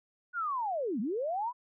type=linear two-way sweep; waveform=sine; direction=down then up; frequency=1480 to 190.5 to 1019 Hz; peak=-30 dBFS; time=0.33-1.53 s; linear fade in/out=50 ms; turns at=1 s; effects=none